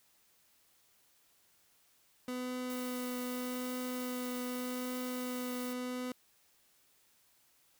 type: tone with vibrato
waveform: 30% pulse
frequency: 250.2 Hz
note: B3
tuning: 23 cents sharp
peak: -34 dBFS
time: 2.28-6.12 s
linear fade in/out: 2 ms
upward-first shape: triangle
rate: 0.83 Hz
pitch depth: 11 cents each way
type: noise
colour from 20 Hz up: blue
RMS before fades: -48 dBFS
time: 2.7-5.73 s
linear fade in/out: 0 ms
effects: white hiss -69 dBFS RMS until 7.79 s